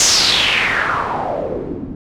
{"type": "noise with low-pass filter sweep", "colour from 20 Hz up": "white", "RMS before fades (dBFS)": -17, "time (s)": [0, 1.95], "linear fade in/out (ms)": 2, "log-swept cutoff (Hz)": [6800, 220], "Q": 3.7, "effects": []}